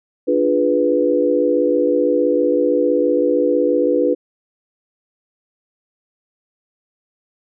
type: chord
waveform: sine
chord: D diminished seventh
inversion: none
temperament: equal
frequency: 293.7 / 349.2 / 415.3 / 493.9 Hz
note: D4 / F4 / Ab4 / Cb5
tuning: 0 / 0 / 0 / 0 cents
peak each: -19 / -20 / -22 / -16 dBFS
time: 0.27-4.15 s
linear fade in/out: 20 ms
effects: none